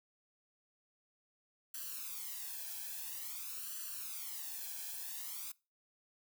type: noise with flanger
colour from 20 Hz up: blue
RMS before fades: -44 dBFS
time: 1.74-5.52 s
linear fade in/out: 5 ms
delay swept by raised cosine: 0.67 to 1.23 ms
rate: 0.49 Hz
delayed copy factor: +0.95
effects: noise-tail reverb RT60 0.3 s tail -23 dB re dry